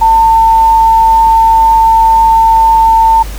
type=tone; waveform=sine; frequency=899 Hz; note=A5; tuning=37 cents sharp; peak=-3 dBFS; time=0.01-3.23 s; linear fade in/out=10 ms; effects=added 50 Hz sine -19 dBFS peak until 3.38 s + pink hiss -29 dBFS RMS until 3.38 s